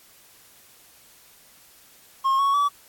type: tone with pitch steps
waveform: triangle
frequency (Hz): 1075 / 1110.3 / 1146.8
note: C6 / C#6 / D6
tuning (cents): +47 / +2 / -42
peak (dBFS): -16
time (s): 2.24-2.69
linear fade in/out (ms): 20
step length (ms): 150
effects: white hiss -53 dBFS RMS until 2.88 s + AAC 64 kbps